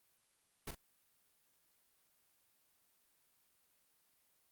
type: noise with echo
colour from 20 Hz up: pink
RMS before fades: -43 dBFS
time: 0.67-0.71 s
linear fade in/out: 5 ms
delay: 40 ms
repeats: 1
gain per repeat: -8 dB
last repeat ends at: 0.75 s
effects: white hiss -75 dBFS RMS until 4.51 s + Opus 32 kbps